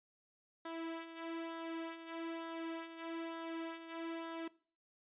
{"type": "tone with flanger", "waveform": "sawtooth", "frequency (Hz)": 329.6, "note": "E4", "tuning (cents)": 0, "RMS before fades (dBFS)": -44, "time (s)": [0.65, 4.48], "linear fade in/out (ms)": 5, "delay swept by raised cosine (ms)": [0.38, 3.08], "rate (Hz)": 1.1, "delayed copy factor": -0.55, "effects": ["noise-tail reverb RT60 0.4 s tail -20 dB re dry", "resampled to 8000 Hz"]}